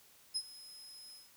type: tone with ADSR envelope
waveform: 35% pulse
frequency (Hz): 5110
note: D#8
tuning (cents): +45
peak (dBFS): -29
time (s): 0.34-1.31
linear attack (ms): 23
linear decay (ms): 57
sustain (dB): -19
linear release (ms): 180
effects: white hiss -63 dBFS RMS until 1.36 s